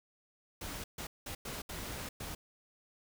pink noise bursts at uneven times, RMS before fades -42 dBFS, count 6, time 0.61-0.84 / 0.98-1.07 / 1.26-1.35 / 1.45-1.62 / 1.69-2.09 / 2.2-2.35 s, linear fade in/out 5 ms, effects none

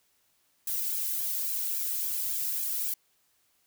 violet noise with flanger, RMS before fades -31 dBFS, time 0.67-2.94 s, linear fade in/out 5 ms, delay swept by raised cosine 1.2 to 2.04 ms, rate 3.6 Hz, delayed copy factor +1, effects white hiss -70 dBFS RMS until 3.66 s

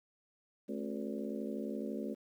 harmonic tone with a mistuned harmonic, 71.9 Hz, D2, 36 cents flat, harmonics 3 / 4 / 5 / 6 / 7 / 8, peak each -40 / -42 / -44 / -46 / -47 / -48 dBFS, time 0.68-2.15 s, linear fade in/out 20 ms, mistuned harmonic 4, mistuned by -110 cents, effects 11-bit

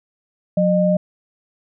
sine tone pair together, 181.3 / 609.8 Hz, F#3 / D#5, -35 / -35 cents, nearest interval octave + major sixth, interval 2100 cents, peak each -16 dBFS, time 0.57-0.97 s, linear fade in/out 5 ms, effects none

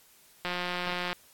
click train, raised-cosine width 0.3 ms, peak -16 dBFS, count 122, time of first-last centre 0.45-1.13 s, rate 178 Hz, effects white hiss -59 dBFS RMS until 1.33 s + AAC 64 kbps

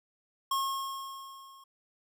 square tone with level ramp, 1083 Hz, C#6, 41 cents flat, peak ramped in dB -27 to -53 dBFS, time 0.51-1.64 s, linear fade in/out 5 ms, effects none

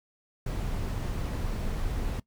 brown noise, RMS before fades -31 dBFS, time 0.46-2.2 s, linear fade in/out 5 ms, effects noise-tail reverb RT60 0.1 s tail -20 dB re dry

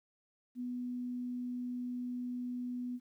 sine tone, 246.9 Hz, B3, in tune, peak -36 dBFS, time 0.55-3 s, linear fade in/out 50 ms, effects 12-bit

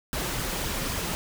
pink noise with flanger, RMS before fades -30 dBFS, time 0.13-1.15 s, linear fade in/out 0 ms, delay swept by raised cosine 0.59 to 5.79 ms, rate 3.7 Hz, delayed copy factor +0.55, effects none

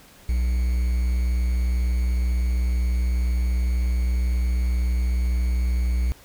triangle tone with quantisation, 61 Hz, B1, 21 cents flat, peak -17 dBFS, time 0.29-6.12 s, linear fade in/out 0 ms, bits 7, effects pink hiss -50 dBFS RMS until 6.24 s

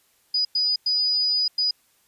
sine tone bursts at uneven times, 4947 Hz, D#8, 11 cents flat, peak -19 dBFS, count 4, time 0.34-0.45 / 0.55-0.76 / 0.86-1.48 / 1.58-1.71 s, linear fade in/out 5 ms, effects white hiss -63 dBFS RMS until 2.07 s + resampled to 32000 Hz

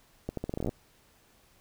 accelerating click train, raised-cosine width 2 ms, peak -19 dBFS, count 13, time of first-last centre 0.29-0.692 s, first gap 83 ms, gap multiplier 0.81, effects pink hiss -63 dBFS RMS until 1.6 s

